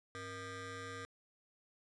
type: ring-modulated tone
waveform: 20% pulse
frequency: 370.3 Hz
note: F#4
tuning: 1 cent sharp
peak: -36 dBFS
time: 0.15-1.05 s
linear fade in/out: 0 ms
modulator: 842 Hz
effects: resampled to 22050 Hz